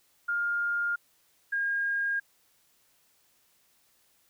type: tone pair in turn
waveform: sine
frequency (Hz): 1410 / 1621.1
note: F6 / G#6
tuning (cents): +16 / -42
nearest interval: major second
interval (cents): 242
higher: second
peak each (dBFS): -26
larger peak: neither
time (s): 0.28-0.96 / 1.52-2.2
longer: neither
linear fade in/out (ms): 10
effects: white hiss -67 dBFS RMS until 4.29 s